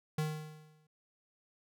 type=tone with exponential decay; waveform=square; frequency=154.2 Hz; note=D#3; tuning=15 cents flat; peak=-30 dBFS; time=0.18-0.87 s; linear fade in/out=5 ms; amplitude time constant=150 ms; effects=none